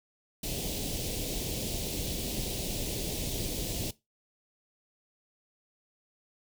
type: band-stop noise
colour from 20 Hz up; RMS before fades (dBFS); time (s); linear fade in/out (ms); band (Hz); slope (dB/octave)
pink; -34; 0.43-3.91; 5; 620 to 2800; 24
effects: noise-tail reverb RT60 0.2 s tail -18 dB re dry